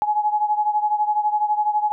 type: beating tone pair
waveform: sine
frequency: 840 / 852 Hz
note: G#5 / G#5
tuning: +19 / +44 cents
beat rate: 12 Hz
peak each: -19 / -23 dBFS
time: 0.02-1.92 s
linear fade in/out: 0 ms
effects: none